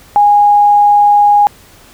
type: tone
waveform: sine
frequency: 823 Hz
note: G#5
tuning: 16 cents flat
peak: -4 dBFS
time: 0.16-1.47 s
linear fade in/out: 0 ms
effects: pink hiss -41 dBFS RMS until 1.93 s